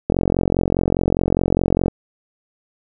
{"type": "click train", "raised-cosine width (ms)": 2, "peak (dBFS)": -3, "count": 81, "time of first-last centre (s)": [0.1, 1.882], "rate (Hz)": 44.9, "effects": []}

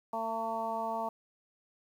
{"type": "harmonic tone", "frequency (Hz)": 225.3, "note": "A3", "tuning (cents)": 41, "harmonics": [1, 2, 3, 4, 5], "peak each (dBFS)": [-43, -44, -36, -35, -41], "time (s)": [0.13, 1.09], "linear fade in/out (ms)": 5, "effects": ["10-bit"]}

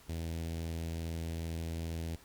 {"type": "tone with notch filter", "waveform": "sawtooth", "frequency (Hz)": 82.41, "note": "E2", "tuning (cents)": 0, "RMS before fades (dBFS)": -38, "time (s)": [0.09, 2.16], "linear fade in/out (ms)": 5, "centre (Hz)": 1200, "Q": 0.73, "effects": ["pink hiss -59 dBFS RMS until 2.24 s", "Opus 48 kbps"]}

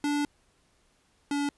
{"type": "tone pair in turn", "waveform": "square", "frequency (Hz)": [291, 286.2], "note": ["D4", "D4"], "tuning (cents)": [-16, -45], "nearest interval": "unison", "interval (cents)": 29, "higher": "first", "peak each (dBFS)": [-26, -27], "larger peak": "first", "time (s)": [[0.04, 0.25], [1.31, 1.49]], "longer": "first", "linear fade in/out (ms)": 2, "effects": ["pink hiss -67 dBFS RMS until 1.57 s", "resampled to 24000 Hz"]}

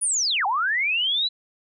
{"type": "linear two-way sweep", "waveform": "sine", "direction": "down then up", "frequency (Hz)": [9956, 740, 4028], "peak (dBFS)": -20, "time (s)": [0.01, 1.29], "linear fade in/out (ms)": 20, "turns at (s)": 0.46, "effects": []}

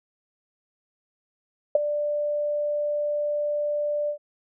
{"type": "tone with ADSR envelope", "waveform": "sine", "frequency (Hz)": 590, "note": "D5", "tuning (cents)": 8, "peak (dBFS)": -11, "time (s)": [1.75, 4.18], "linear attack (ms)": 4, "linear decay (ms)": 15, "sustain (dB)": -12, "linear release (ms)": 91, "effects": []}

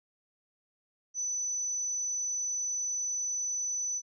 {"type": "tone", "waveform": "sine", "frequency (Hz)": 5990, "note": "F#8", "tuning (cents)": 20, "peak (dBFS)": -30, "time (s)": [1.14, 4.02], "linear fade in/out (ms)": 50, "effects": []}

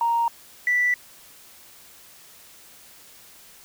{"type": "tone pair in turn", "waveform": "sine", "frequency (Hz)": [932.3, 1969.2], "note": ["A#5", "B6"], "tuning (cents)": [0, -6], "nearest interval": "octave + minor second", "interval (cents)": 1294, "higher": "second", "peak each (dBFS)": [-18, -17], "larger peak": "second", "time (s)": [[0.01, 0.28], [0.67, 0.94]], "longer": "neither", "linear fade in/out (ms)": 2, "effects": ["tanh soft clip ceiling -13 dBFS", "white hiss -49 dBFS RMS until 3.64 s"]}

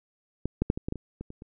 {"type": "clicks", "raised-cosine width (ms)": 3, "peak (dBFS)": [-15, -11, -9, -19, -17, -17, -24, -24, -28, -30], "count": 10, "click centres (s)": [0.456, 0.62, 0.701, 0.775, 0.885, 0.924, 0.957, 1.21, 1.304, 1.421], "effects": []}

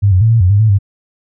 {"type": "tone with pitch steps", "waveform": "sine", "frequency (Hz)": [100.7, 91.9, 112, 114.8, 90.6, 101.6, 110, 99.3], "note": ["G2", "F#2", "A2", "A#2", "F#2", "G#2", "A2", "G2"], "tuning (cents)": [47, -11, 31, -26, -36, -38, 0, 23], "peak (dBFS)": -6, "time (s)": [0.02, 0.788], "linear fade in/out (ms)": 20, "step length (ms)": 96, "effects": []}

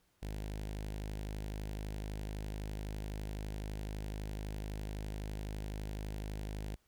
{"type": "tone with notch filter", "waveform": "sawtooth", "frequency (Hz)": 51.91, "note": "G#1", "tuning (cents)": 0, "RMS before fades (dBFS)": -41, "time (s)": [0.22, 6.76], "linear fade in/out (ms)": 10, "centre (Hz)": 1200, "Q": 1.7, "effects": ["pink hiss -74 dBFS RMS until 6.87 s"]}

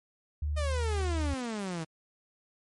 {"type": "tone with pitch glide", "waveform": "sine", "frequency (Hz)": [74.3, 76.83], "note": ["D2", "D#2"], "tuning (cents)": [21, -21], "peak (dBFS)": -28, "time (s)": [0.42, 1.34], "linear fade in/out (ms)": 5, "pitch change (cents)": 58, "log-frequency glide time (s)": [0.65, 0.8]}
{"type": "exponential sweep", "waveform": "sawtooth", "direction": "down", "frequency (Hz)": [622.3, 155.6], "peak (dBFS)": -29, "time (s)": [0.56, 1.85], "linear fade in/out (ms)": 20}
{"effects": ["MP3 48 kbps"]}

